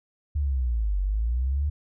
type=linear two-way sweep; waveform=sine; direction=down then up; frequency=74.9 to 46.25 to 74.9 Hz; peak=-22 dBFS; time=0.35-1.7 s; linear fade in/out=10 ms; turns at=1 s; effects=none